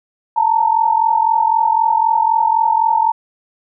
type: tone pair together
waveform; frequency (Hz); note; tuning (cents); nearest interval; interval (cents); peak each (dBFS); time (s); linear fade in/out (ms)
sine; 880 / 923.9; A5 / A#5; 0 / -16; minor second; 84; -14; 0.36-3.12; 10
effects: none